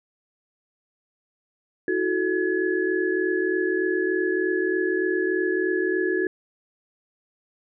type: tone cluster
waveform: sine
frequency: 324.1 / 367.4 / 434.9 / 1698 Hz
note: E4 / F#4 / A4 / G#6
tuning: -29 / -12 / -20 / +38 cents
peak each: -28 / -23 / -30 / -28 dBFS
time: 1.88-6.27 s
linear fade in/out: 2 ms
effects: none

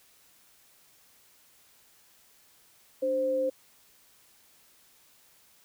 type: tone pair together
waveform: sine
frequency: 293.2 / 523.3 Hz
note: D4 / C5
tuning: -3 / 0 cents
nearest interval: minor seventh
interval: 1003 cents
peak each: -36 / -25 dBFS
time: 3.02-3.5 s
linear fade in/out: 10 ms
effects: white hiss -61 dBFS RMS until 5.64 s

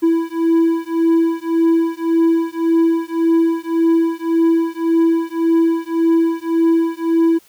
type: beating tone pair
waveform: triangle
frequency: 329.6 / 331.4 Hz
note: E4 / E4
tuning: 0 / +9 cents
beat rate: 1.8 Hz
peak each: -14 dBFS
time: 0.02-7.39 s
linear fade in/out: 20 ms
effects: white hiss -51 dBFS RMS until 7.48 s

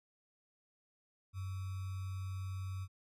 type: tone with sample-and-hold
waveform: sine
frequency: 94.6 Hz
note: F#2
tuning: 39 cents sharp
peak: -38 dBFS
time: 1.33-2.88 s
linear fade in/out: 50 ms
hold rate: 1225 Hz
effects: resampled to 32000 Hz

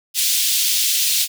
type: high-pass noise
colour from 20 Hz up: pink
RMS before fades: -18 dBFS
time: 0.14-1.28 s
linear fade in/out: 50 ms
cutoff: 3100 Hz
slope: 24 dB/octave
effects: none

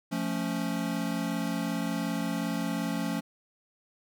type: chord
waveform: square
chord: F augmented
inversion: none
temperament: equal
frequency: 174.61 / 220 / 277.2 Hz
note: F3 / A3 / C#4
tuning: 0 / 0 / 0 cents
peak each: -34 dBFS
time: 0.11-3.21 s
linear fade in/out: 20 ms
effects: none

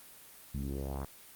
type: tone with low-pass filter sweep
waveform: sawtooth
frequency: 68.2 Hz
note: C#2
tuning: 28 cents flat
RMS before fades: -37 dBFS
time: 0.54-1.05 s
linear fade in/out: 5 ms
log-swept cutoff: 180 to 1200 Hz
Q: 2.6
effects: white hiss -54 dBFS RMS until 1.35 s + Opus 32 kbps

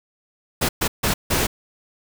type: noise bursts at uneven times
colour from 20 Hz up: pink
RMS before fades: -20 dBFS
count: 4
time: 0.61-0.69 / 0.81-0.88 / 1.03-1.14 / 1.3-1.47 s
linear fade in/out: 10 ms
effects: none

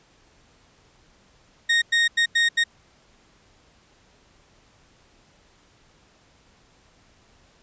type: tone bursts at uneven times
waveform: 30% pulse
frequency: 1859 Hz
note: A#6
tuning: 5 cents flat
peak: -14 dBFS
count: 5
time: 1.69-1.82 / 1.92-2.08 / 2.17-2.26 / 2.35-2.49 / 2.57-2.64 s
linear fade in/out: 10 ms
effects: pink hiss -58 dBFS RMS until 7.62 s + resampled to 16000 Hz

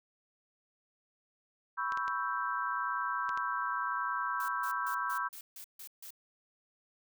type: chord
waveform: sine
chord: C# half-diminished seventh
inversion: third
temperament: equal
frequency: 987.8 / 1108.7 / 1318.5 / 1568 Hz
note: B5 / C#6 / E6 / G6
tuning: 0 / 0 / 0 / 0 cents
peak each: -37 dBFS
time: 1.77-5.29 s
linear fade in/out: 20 ms
type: clicks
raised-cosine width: 0.2 ms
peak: -27 dBFS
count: 5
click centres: 1.922 / 1.974 / 2.08 / 3.292 / 3.375 s
type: noise bursts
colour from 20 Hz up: blue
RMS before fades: -47 dBFS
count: 8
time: 4.4-6.106 s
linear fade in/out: 2 ms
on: 82 ms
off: 150 ms
effects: none

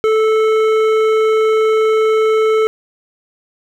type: tone with hard clipping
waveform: sine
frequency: 437.6 Hz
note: A4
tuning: 9 cents flat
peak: -12 dBFS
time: 0.04-2.67 s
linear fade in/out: 0 ms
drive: 11 dB
effects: none

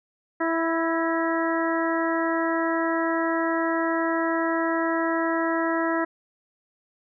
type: harmonic tone with a mistuned harmonic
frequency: 329.6 Hz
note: E4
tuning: in tune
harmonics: 1 / 2 / 3 / 4 / 5 / 6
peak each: -25 / -28 / -30 / -31 / -32 / -33 dBFS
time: 0.4-6.05 s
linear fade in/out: 10 ms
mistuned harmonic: 6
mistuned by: -47 cents
effects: none

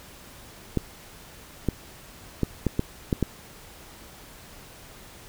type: clicks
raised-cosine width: 3 ms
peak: -9 dBFS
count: 7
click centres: 0.773 / 1.687 / 2.433 / 2.667 / 2.794 / 3.128 / 3.227 s
effects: pink hiss -47 dBFS RMS until 5.28 s

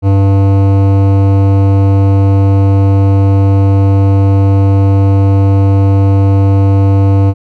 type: tone with hard clipping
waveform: sine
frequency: 98 Hz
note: G2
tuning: in tune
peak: -7 dBFS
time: 0.02-7.34 s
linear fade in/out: 50 ms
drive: 15 dB
effects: none

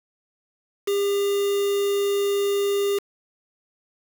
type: tone with quantisation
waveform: triangle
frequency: 401.7 Hz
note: G4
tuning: 42 cents sharp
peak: -18 dBFS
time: 0.87-2.99 s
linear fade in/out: 10 ms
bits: 5
effects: none

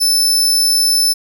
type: tone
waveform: sawtooth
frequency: 5274 Hz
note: E8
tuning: in tune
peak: -8 dBFS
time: 0-1.14 s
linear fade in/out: 20 ms
effects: none

